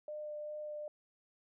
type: tone with vibrato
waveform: sine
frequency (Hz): 601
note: D5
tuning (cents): +40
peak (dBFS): -40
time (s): 0.08-0.88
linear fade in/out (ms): 2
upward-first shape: sine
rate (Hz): 2.5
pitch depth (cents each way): 9
effects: none